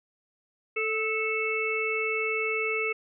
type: harmonic tone with a mistuned harmonic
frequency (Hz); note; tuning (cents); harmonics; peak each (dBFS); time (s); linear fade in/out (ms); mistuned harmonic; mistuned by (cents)
440; A4; 0; 1 / 3 / 5 / 6; -30 / -36 / -30 / -31; 0.76-2.93; 10; 3; -21
effects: none